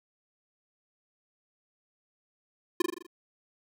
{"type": "tone with echo", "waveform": "square", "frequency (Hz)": 349.2, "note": "F4", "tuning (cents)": 0, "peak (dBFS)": -22, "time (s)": [2.8, 2.82], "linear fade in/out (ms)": 5, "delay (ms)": 41, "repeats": 6, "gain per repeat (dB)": -4, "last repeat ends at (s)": 3.066, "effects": []}